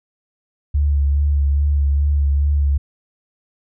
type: tone with vibrato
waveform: sine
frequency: 71.5 Hz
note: D2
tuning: 46 cents flat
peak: -13 dBFS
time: 0.74-2.78 s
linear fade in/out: 10 ms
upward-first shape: sine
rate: 2.4 Hz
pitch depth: 30 cents each way
effects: none